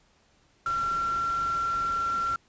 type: tone in noise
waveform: sine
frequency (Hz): 1364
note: F6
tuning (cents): -41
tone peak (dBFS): -25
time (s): 0.66-2.36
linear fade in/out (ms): 2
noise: pink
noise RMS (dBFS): -42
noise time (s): 0.66-2.36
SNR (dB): +14
effects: pink hiss -64 dBFS RMS until 2.48 s + resampled to 16000 Hz